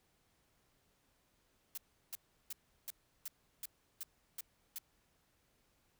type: noise bursts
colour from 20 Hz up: blue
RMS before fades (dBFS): -43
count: 9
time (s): 1.75-4.784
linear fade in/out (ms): 2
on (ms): 26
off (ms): 350
effects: pink hiss -75 dBFS RMS until 5.99 s